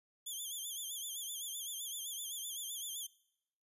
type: tone with vibrato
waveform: 10% pulse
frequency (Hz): 3322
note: G#7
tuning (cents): 0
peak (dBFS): -33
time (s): 0.26-3.07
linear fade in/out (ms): 10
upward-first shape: sine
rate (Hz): 7.8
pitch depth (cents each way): 110
effects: noise-tail reverb RT60 0.8 s tail -22 dB re dry + resampled to 32000 Hz